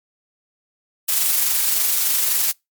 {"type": "noise with amplitude modulation", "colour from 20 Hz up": "blue", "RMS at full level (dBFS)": -17, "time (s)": [1.08, 2.52], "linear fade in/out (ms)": 10, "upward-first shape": "sine", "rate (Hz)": 23.6, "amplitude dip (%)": 30, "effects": ["noise-tail reverb RT60 0.2 s tail -26 dB re dry", "MP3 96 kbps"]}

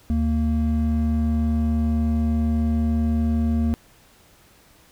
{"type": "tone pair together", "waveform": "triangle", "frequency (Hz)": [76.69, 230], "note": ["D#2", "A#3"], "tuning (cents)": [-24, -23], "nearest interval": "octave + perfect fifth", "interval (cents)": 1901, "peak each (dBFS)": -18, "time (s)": [0.1, 3.74], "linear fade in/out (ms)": 0, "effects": ["tanh soft clip ceiling -12 dBFS", "pink hiss -54 dBFS RMS until 4.91 s"]}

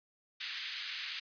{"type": "band-pass noise", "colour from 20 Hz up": "white", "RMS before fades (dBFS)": -41, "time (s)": [0.4, 1.2], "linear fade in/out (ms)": 10, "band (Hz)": [1700, 4500], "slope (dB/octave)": 24, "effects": ["resampled to 11025 Hz"]}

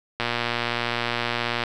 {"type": "click train", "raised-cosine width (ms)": 0.3, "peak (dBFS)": -8, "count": 172, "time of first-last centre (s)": [0.2, 1.637], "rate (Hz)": 119, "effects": []}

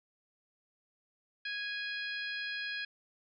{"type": "harmonic tone", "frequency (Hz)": 828, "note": "G#5", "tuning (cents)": -5, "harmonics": [2, 3, 4, 5, 6], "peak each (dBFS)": [-38, -42, -44, -46, -48], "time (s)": [1.45, 2.85], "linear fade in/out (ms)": 5, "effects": []}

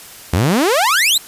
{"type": "exponential sweep", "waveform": "sawtooth", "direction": "up", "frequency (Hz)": [77.78, 4186], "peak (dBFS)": -8, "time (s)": [0.33, 1.18], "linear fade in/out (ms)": 5, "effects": ["white hiss -37 dBFS RMS until 1.27 s", "resampled to 32000 Hz"]}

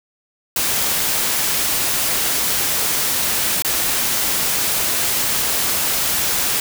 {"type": "noise with dropouts", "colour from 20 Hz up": "white", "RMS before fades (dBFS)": -19, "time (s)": [0.56, 6.6], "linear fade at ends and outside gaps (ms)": 2, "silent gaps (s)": [3.622, 3.647], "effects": []}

